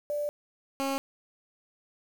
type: tone pair in turn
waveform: sine / 15% pulse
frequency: 587.3 / 272.5 Hz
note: D5 / C#4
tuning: 0 / -29 cents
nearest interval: octave + minor second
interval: 1329 cents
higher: first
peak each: -28 / -22 dBFS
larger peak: second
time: 0.1-0.29 / 0.8-0.98 s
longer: first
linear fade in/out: 0 ms
effects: 8-bit